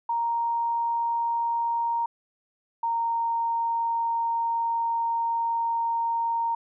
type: tone pair in turn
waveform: sine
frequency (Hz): 932.3 / 925.3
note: A#5 / A#5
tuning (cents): 0 / -13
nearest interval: unison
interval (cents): 13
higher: first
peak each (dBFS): -23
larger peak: neither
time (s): 0.09-2.06 / 2.83-6.55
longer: second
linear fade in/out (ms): 5
effects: none